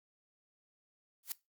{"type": "noise with exponential growth", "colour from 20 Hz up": "blue", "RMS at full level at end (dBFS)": -33, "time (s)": [1.23, 1.32], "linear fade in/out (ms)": 2, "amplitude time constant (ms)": 18, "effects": ["noise-tail reverb RT60 0.2 s tail -19 dB re dry", "Opus 48 kbps"]}